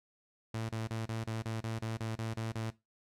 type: tone bursts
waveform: sawtooth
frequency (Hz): 112.1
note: A2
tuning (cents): +33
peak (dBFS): -31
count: 12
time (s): 0.54-2.703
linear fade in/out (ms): 5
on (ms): 150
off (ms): 33
effects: noise-tail reverb RT60 0.2 s tail -17 dB re dry + low-pass 10000 Hz 12 dB/octave